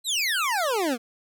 25% pulse exponential sweep, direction down, 4186 to 222.9 Hz, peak -19 dBFS, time 0.04-0.98 s, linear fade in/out 50 ms, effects none

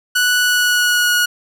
sawtooth tone with pitch glide, 1477 to 1452.5 Hz, F#6 to F#6, -3 to -32 cents, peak -9 dBFS, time 0.15-1.26 s, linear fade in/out 10 ms, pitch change -29 cents, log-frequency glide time 0.39-1.13 s, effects none

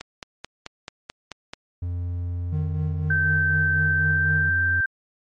click train, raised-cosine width 0.2 ms, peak -16 dBFS, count 8, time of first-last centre 0.01-1.535 s, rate 4.59 Hz
triangle tone, 87.8 Hz, F2, 10 cents sharp, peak -23 dBFS, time 1.82-4.81 s, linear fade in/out 5 ms
triangle tone with tremolo, 153 Hz, D#3, 29 cents flat, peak -21 dBFS, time 2.52-4.5 s, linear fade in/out 10 ms, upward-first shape sine, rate 4 Hz, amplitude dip 50%
sine tone with pitch glide, 1552 to 1568.2 Hz, G6 to G6, -18 to 0 cents, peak -19 dBFS, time 3.1-4.86 s, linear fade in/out 5 ms, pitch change +18 cents, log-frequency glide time 3.88-4.31 s
effects MP3 48 kbps

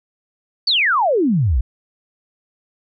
sine exponential sweep, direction down, 4699 to 51.91 Hz, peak -13 dBFS, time 0.67-1.61 s, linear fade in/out 5 ms, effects none

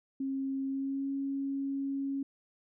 sine tone with pitch glide, 270 to 274.9 Hz, C#4 to C#4, -45 to -14 cents, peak -31 dBFS, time 0.2-2.23 s, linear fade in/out 5 ms, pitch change +31 cents, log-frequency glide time 0.67-1.1 s, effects none

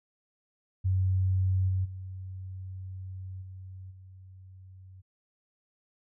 sine tone with level steps, 93.8 Hz, F#2, 24 cents sharp, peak -23 / -25 / -37 / -41 / -47 dBFS, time 0.84-5.02 s, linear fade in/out 20 ms, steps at 1.68 / 1.84 / 3.41 / 3.9 s, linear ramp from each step 20 ms, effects none

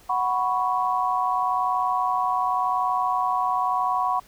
sine chord, F# suspended fourth, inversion none, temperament equal, 740 / 987.8 / 1108.7 Hz, F#5 / B5 / C#6, 0 / 0 / 0 cents, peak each -25 dBFS, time 0.09-4.2 s, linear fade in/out 10 ms, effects pink hiss -53 dBFS RMS until 4.27 s

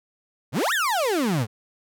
35% pulse exponential two-way sweep, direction up then down, 100 to 1900 to 100 Hz, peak -19 dBFS, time 0.52-1.47 s, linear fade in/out 50 ms, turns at 0.73 s, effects none

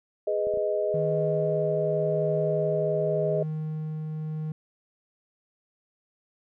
sine chord, G# minor, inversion none, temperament just, 415.3 / 498.4 / 623 Hz, G#4 / B4 / D#5, 0 / +16 / +2 cents, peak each -28 / -32 / -26 dBFS, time 0.27-3.43 s, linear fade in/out 5 ms
clicks, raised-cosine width 2 ms, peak -29 dBFS, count 3, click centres 0.47 / 0.539 / 0.573 s
triangle tone with tremolo, 155.56 Hz, D#3, in tune, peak -26 dBFS, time 0.94-4.52 s, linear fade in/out 2 ms, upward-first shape triangle, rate 0.88 Hz, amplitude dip 25%
effects none

